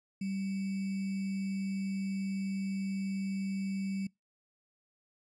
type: tone with sample-and-hold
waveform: sine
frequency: 194.2 Hz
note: G3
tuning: 16 cents flat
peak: -32 dBFS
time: 0.21-4.07 s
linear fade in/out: 5 ms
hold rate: 2450 Hz
effects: noise-tail reverb RT60 0.2 s tail -25 dB re dry + resampled to 22050 Hz